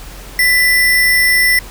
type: tone with sample-and-hold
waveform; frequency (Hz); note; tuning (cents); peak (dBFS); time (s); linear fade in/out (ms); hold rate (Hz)
sine; 1987; B6; +10; -8; 0.39-1.59; 2; 7350
effects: added 44 Hz sine -32 dBFS peak until 1.7 s + pink hiss -35 dBFS RMS until 1.7 s